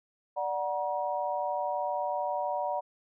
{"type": "chord", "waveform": "sine", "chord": "D augmented", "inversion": "none", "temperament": "equal with one note detuned", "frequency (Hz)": [587.3, 740, 951.4], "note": ["D5", "F#5", "A#5"], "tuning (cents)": [0, 0, 35], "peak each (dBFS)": -33, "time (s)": [0.36, 2.81], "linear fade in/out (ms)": 20, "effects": []}